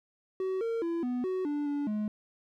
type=tone with pitch steps; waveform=triangle; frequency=377.3 / 458.1 / 336.5 / 247.6 / 372.8 / 292.5 / 288.1 / 211.6 Hz; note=F#4 / A#4 / E4 / B3 / F#4 / D4 / D4 / G#3; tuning=+34 / -30 / +36 / +5 / +13 / -7 / -33 / +33 cents; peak=-27 dBFS; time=0.4-2.08 s; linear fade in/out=2 ms; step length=210 ms; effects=none